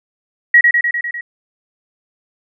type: tone with echo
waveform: sine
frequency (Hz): 1909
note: A#6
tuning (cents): +41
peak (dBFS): -4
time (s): 0.54-0.61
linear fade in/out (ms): 5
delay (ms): 100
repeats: 6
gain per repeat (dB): -3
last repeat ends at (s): 1.21
effects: none